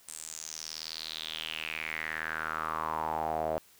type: tone with band-pass filter sweep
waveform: sawtooth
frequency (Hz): 79.3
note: D#2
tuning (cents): +33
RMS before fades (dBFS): -36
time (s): 0.08-3.58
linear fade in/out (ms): 0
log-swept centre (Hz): 8700 to 610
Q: 5.6
effects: white hiss -60 dBFS RMS until 3.79 s